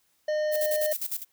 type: harmonic tone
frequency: 610 Hz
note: D#5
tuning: 34 cents flat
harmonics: 1 / 3 / 5 / 7 / 9 / 10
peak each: -24 / -38 / -49 / -47 / -53 / -54 dBFS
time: 0.28-0.93 s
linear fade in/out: 5 ms
type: noise with tremolo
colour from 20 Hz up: violet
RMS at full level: -30 dBFS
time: 0.51-1.25 s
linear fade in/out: 50 ms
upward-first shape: square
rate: 9.9 Hz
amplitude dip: 80%
effects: white hiss -69 dBFS RMS until 1.32 s